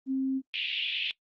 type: tone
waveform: sine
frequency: 265.8 Hz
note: C4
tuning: 27 cents sharp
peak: -26 dBFS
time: 0.06-0.42 s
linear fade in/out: 50 ms
type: band-pass noise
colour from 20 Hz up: pink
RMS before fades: -31 dBFS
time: 0.54-1.11 s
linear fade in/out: 0 ms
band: 2500 to 3400 Hz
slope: 48 dB/octave
effects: noise-tail reverb RT60 0.1 s tail -20 dB re dry + Opus 24 kbps

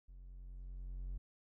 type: tone with level ramp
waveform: triangle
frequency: 45.12 Hz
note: F#1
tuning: 43 cents flat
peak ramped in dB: -50 to -37 dBFS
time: 0.08-1.18 s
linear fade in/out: 10 ms
effects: none

